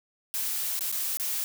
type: noise with dropouts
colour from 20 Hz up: blue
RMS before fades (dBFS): -30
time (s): 0.34-1.44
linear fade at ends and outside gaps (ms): 0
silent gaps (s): 0.792-0.808 / 0.916-0.925 / 1.171-1.198
effects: none